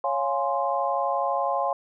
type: chord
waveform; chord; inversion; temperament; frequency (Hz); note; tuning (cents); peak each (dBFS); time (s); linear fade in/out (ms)
sine; Db major seventh; none; equal; 554.4 / 698.5 / 830.6 / 1046.5; Db5 / F5 / Ab5 / C6; 0 / 0 / 0 / 0; -28; 0.04-1.73; 2
effects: none